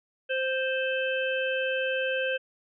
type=harmonic tone with a mistuned harmonic; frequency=523.3 Hz; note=C5; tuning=in tune; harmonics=1 / 3 / 5 / 6; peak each=-28 / -31 / -33 / -37 dBFS; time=0.29-2.38 s; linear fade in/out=20 ms; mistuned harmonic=6; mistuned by=-28 cents; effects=none